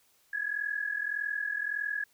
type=tone pair together; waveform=sine; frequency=1658.3 / 1700 Hz; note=G#6 / G#6; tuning=-3 / +40 cents; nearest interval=unison; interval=43 cents; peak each=-33 / -33 dBFS; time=0.33-2.04 s; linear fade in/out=5 ms; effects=white hiss -67 dBFS RMS until 2.13 s